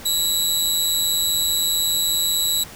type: tone with amplitude modulation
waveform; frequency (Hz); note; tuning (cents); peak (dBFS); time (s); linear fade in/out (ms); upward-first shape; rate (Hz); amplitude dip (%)
20% pulse; 3916; B7; -15; -10; 0.05-2.64; 10; sine; 165; 50
effects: pink hiss -39 dBFS RMS until 2.75 s